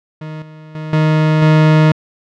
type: tone with level steps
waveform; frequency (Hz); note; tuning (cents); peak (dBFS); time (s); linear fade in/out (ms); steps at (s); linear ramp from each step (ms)
40% pulse; 155.56; D#3; 0; -24 / -33 / -22 / -9 / -6; 0.21-1.92; 5; 0.42 / 0.75 / 0.93 / 1.42; 2
effects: low-pass 3000 Hz 12 dB/octave